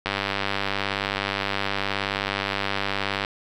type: click train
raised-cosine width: 0.3 ms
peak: -8 dBFS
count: 317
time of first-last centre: 0.06-3.249 s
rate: 99.1 Hz
effects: 8-bit